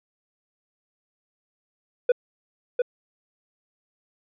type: tone with echo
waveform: triangle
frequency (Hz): 492.6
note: B4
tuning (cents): -5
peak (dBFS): -12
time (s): 2.09-2.12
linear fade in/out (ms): 5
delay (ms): 700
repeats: 1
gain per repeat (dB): -4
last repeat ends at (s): 2.82
effects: resampled to 8000 Hz